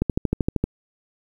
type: click train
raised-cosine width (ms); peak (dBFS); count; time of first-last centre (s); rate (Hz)
3; -7; 9; 0.02-0.64; 12.9
effects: 8-bit